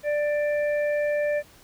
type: harmonic tone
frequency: 590 Hz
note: D5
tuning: 8 cents sharp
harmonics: 1 / 3 / 4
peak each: -22 / -33 / -38 dBFS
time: 0.03-1.43 s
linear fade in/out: 50 ms
effects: pink hiss -53 dBFS RMS until 1.63 s